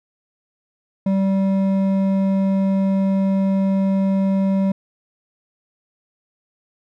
sine tone with hard clipping, 193.6 Hz, G3, 21 cents flat, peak -17 dBFS, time 1.06-4.72 s, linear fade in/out 5 ms, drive 8 dB, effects none

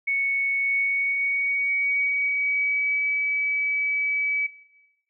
sine tone with pitch glide, 2217 to 2287 Hz, C#7 to D7, 0 to -47 cents, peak -21 dBFS, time 0.07-4.47 s, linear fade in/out 10 ms, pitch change +53 cents, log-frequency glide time 0.58-3.05 s, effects noise-tail reverb RT60 1.0 s tail -19 dB re dry

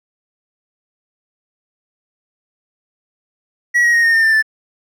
triangle tone with pitch steps, 1924 / 1895.3 / 1867.1 / 1839.2 / 1811.8 / 1784.8 / 1758.2 Hz, B6 / A#6 / A#6 / A#6 / A#6 / A6 / A6, -46 / +28 / +2 / -24 / -50 / +24 / -2 cents, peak -8 dBFS, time 3.74-4.426 s, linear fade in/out 20 ms, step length 98 ms, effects none

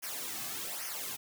white noise with flanger, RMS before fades -39 dBFS, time 0.02-1.17 s, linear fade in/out 20 ms, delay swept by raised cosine 0.25 to 2.15 ms, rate 1.2 Hz, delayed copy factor -0.75, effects none

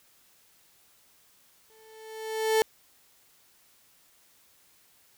35% pulse tone with exponential growth, 440 Hz, A4, in tune, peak -17 dBFS, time 1.7-2.62 s, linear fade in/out 0 ms, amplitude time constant 200 ms, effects white hiss -62 dBFS RMS until 5.17 s

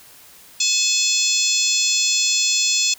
harmonic tone with a mistuned harmonic, 860 Hz, A5, 40 cents flat, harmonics 3 / 4 / 5 / 6 / 7 / 8 / 9, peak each -24 / -24 / -24 / -24 / -24 / -24 / -24 dBFS, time 0.6-2.94 s, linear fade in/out 5 ms, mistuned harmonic 9, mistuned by -51 cents, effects white hiss -46 dBFS RMS until 2.98 s

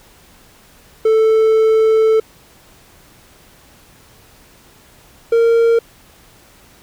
triangle tone pair in turn, 441 / 461.5 Hz, A4 / A#4, +4 / -17 cents, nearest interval minor second, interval 79 cents, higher second, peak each -7 dBFS, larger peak neither, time 1.05-2.2 / 5.32-5.79 s, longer first, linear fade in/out 5 ms, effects pink hiss -47 dBFS RMS until 6.82 s

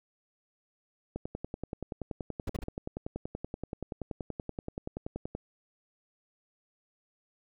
click train, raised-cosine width 2 ms, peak -22 dBFS, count 45, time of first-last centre 1.16-5.35 s, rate 10.5 Hz
brown noise bursts, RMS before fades -34 dBFS, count 3, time 2.47-2.639 s, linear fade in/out 5 ms, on 21 ms, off 53 ms
effects none

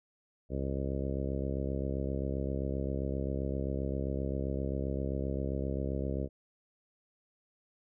harmonic tone, 67.6 Hz, C#2, 43 cents flat, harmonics 1 / 2 / 3 / 4 / 5 / 6 / 7 / 8 / 9, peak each -35 / -38 / -40 / -41 / -42 / -43 / -43 / -44 / -45 dBFS, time 0.49-6.29 s, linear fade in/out 50 ms, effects none

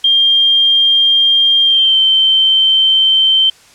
sine tone with pitch glide, 3200 to 3109 Hz, G7 to G7, +35 to -15 cents, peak -7 dBFS, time 0.04-3.5 s, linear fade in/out 5 ms, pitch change -50 cents, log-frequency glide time 1.63-1.98 s, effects white hiss -44 dBFS RMS until 3.74 s + low-pass 8000 Hz 12 dB/octave

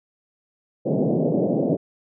pink band-pass noise, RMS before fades -21 dBFS, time 0.85-1.77 s, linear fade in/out 20 ms, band 140 to 640 Hz, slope 48 dB/octave, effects none

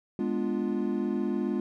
triangle chord, G# diminished seventh, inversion none, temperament equal, 207.7 / 246.9 / 293.7 / 349.2 Hz, G#3 / B3 / D4 / F4, 0 / 0 / 0 / 0 cents, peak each -29 / -30 / -32 / -30 dBFS, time 0.19-1.6 s, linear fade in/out 2 ms, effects none

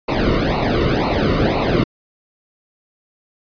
brown noise with flanger, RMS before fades -17 dBFS, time 0.08-1.84 s, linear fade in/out 10 ms, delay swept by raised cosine 0.6 to 1.24 ms, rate 2 Hz, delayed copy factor -0.95, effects resampled to 11025 Hz

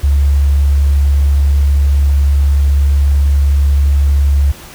sine tone, 70.5 Hz, C#2, 30 cents sharp, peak -7 dBFS, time 0.03-4.52 s, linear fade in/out 10 ms, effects pink hiss -34 dBFS RMS until 4.74 s

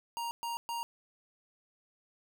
square tone bursts, 936 Hz, A#5, 7 cents sharp, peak -35 dBFS, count 3, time 0.17-0.83 s, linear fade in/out 0 ms, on 140 ms, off 120 ms, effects none

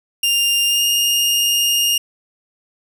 sawtooth tone with pitch glide, 2800 to 2833 Hz, F7 to F7, +4 to +24 cents, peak -11 dBFS, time 0.23-1.98 s, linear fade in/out 5 ms, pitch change +20 cents, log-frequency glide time 0.67-0.83 s, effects none

